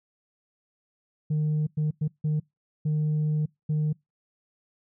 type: tone bursts at uneven times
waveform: sine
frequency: 152.5 Hz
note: D#3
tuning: 34 cents flat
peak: -20 dBFS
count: 6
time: 1.3-1.67 / 1.77-1.91 / 2.01-2.08 / 2.24-2.4 / 2.85-3.46 / 3.69-3.93 s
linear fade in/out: 10 ms
effects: noise-tail reverb RT60 0.2 s tail -26 dB re dry + tanh soft clip ceiling -21 dBFS